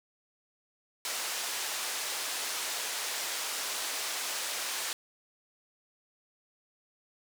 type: band-pass noise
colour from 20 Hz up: white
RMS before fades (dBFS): -35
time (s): 1.05-4.93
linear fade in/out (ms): 0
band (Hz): 490 to 8400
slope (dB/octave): 12
effects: none